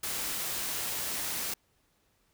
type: noise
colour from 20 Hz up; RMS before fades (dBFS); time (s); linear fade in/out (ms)
white; -34; 0.03-1.54; 5
effects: pink hiss -71 dBFS RMS until 2.33 s